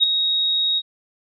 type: tone with ADSR envelope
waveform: sine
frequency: 3772 Hz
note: A#7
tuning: 20 cents sharp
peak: -9 dBFS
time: 0-0.82 s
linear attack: 33 ms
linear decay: 8 ms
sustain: -8 dB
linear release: 45 ms
effects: none